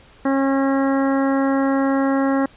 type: harmonic tone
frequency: 271.9 Hz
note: C#4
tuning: 33 cents flat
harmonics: 1 / 2 / 3 / 4 / 5 / 6 / 7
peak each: -17 / -23 / -27 / -29 / -31 / -33 / -34 dBFS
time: 0.25-2.46 s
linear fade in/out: 5 ms
effects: pink hiss -49 dBFS RMS until 2.56 s + resampled to 8000 Hz